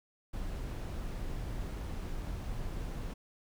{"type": "noise", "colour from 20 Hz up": "brown", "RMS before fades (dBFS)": -38, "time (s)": [0.33, 3.14], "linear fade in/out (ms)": 10, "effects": []}